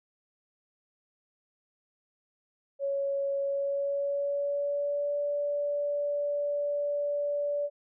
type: tone with pitch glide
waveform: sine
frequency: 556 to 578.9 Hz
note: C#5 to D5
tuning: +5 to -25 cents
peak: -27 dBFS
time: 2.79-7.7 s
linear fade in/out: 50 ms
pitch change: +70 cents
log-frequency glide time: 3.41-5.17 s
effects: none